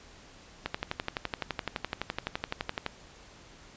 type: click train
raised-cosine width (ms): 0.3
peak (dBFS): -14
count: 27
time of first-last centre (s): 0.66-2.863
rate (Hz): 11.8
effects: pink hiss -53 dBFS RMS until 3.76 s + resampled to 16000 Hz